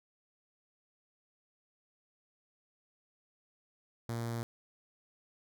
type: tone with notch filter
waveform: sawtooth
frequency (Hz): 116.54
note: A#2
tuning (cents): 0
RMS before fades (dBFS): -37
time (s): 4.09-4.43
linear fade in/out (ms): 0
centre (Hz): 2700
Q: 1.8
effects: none